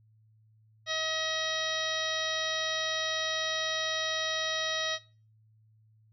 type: harmonic tone with a mistuned harmonic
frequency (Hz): 636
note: D#5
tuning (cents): +38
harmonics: 1 / 2 / 3 / 4 / 5 / 6 / 7 / 8 / 9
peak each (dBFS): -37 / -39 / -35 / -44 / -38 / -34 / -45 / -41 / -41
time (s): 0.86-4.99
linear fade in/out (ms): 50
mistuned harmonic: 7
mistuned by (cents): -38
effects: noise-tail reverb RT60 0.4 s tail -21 dB re dry + added 109 Hz sine -60 dBFS peak until 6.12 s